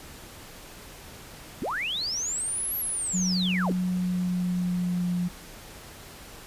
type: linear two-way sweep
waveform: sine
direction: up then down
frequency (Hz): 174.61 to 11840 to 174.61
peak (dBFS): -27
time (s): 1.62-3.72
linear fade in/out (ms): 0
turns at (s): 2.77
type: tone with pitch glide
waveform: sine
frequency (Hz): 183.2 to 177.27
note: F#3 to F3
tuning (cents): -17 to +26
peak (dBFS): -24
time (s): 3.13-5.29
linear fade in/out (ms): 20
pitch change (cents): -57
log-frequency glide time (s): 3.57-5.12
effects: pink hiss -45 dBFS RMS until 6.46 s + resampled to 32000 Hz